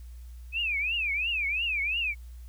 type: tone with vibrato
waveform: sine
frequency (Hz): 2500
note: D#7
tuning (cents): +8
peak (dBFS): -26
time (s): 0.52-2.15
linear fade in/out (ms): 50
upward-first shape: triangle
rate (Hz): 2.9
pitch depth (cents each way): 250
effects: added 60 Hz sine -41 dBFS peak until 2.48 s + white hiss -63 dBFS RMS until 2.48 s